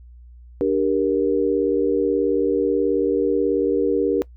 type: chord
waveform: sine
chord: G minor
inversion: second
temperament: just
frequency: 294 / 392 / 470.4 Hz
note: D4 / G4 / Bb4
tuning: +2 / 0 / +16 cents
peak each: -22 / -21 / -20 dBFS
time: 0.61-4.22 s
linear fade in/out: 0 ms
effects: noise-tail reverb RT60 0.1 s tail -21 dB re dry + added 60 Hz sine -41 dBFS peak until 4.36 s